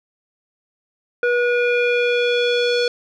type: tone with low-pass filter sweep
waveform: square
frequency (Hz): 484.2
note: B4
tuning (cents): -34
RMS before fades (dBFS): -18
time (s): 1.23-2.88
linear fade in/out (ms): 2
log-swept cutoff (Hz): 1800 to 4300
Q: 3
effects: none